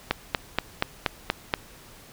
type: click train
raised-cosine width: 0.3 ms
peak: -5 dBFS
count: 7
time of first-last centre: 0.11-1.539 s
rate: 4.2 Hz
effects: pink hiss -49 dBFS RMS until 2.12 s